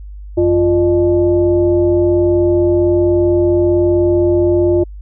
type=tone with frequency modulation; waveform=sine; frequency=349.2 Hz; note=F4; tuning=in tune; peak=-9 dBFS; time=0.37-4.84 s; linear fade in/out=10 ms; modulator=258 Hz; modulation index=0.7; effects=added 50 Hz sine -28 dBFS peak until 5.01 s